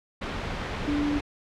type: tone in noise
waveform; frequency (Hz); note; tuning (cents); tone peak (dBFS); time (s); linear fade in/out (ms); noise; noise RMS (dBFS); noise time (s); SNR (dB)
sine; 291.8; D4; -11; -24; 0.87-1.19; 10; pink; -31; 0.21-1.21; +4
effects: low-pass 3000 Hz 12 dB/octave